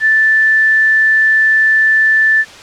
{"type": "tone", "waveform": "sine", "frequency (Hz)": 1760, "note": "A6", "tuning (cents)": 0, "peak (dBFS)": -7, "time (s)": [0, 2.45], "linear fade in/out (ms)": 50, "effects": ["white hiss -34 dBFS RMS until 2.62 s", "low-pass 5000 Hz 12 dB/octave"]}